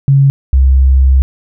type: tone pair in turn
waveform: sine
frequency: 137.9 / 66.22 Hz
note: C#3 / C2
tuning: -9 / +21 cents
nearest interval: octave + minor second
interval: 1270 cents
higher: first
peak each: -4 dBFS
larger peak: neither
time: 0.08-0.3 / 0.53-1.22 s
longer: second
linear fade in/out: 0 ms
effects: none